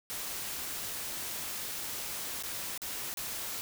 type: noise with dropouts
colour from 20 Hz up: white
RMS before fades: -38 dBFS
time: 0.1-3.61 s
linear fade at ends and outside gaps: 0 ms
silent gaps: 2.425-2.435 / 2.777-2.818 / 3.14-3.172 s
effects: none